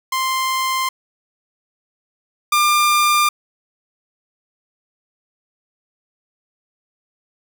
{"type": "tone pair in turn", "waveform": "sawtooth", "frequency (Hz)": [1047, 1197.1], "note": ["C6", "D6"], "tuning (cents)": [1, 33], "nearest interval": "major second", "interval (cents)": 232, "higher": "second", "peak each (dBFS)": [-14, -9], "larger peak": "second", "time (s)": [[0.12, 0.89], [2.52, 3.29]], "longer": "neither", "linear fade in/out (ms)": 5, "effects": []}